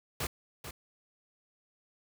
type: noise with echo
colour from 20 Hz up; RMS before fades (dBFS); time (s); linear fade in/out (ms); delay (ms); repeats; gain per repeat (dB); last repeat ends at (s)
pink; -34; 0.2-0.27; 5; 440; 1; -9; 0.71
effects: none